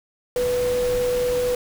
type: tone in noise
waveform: sine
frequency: 493.9 Hz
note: B4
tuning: in tune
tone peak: -19 dBFS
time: 0.36-1.55 s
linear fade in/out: 2 ms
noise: pink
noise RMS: -32 dBFS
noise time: 0.36-1.55 s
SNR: +10 dB
effects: none